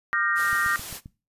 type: chord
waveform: sine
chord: G minor seventh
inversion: second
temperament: equal with one note detuned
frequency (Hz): 1199.3 / 1396.9 / 1568 / 1864.7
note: D6 / F6 / G6 / Bb6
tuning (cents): +36 / 0 / 0 / 0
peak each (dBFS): -28 / -28 / -28 / -25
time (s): 0.13-0.76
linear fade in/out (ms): 0
type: noise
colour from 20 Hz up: white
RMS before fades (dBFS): -36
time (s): 0.35-1.01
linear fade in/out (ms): 50
type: click train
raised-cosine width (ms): 5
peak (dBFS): -28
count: 5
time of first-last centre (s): 0.53-1.059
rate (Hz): 7.56
effects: noise-tail reverb RT60 0.3 s tail -19 dB re dry + resampled to 32000 Hz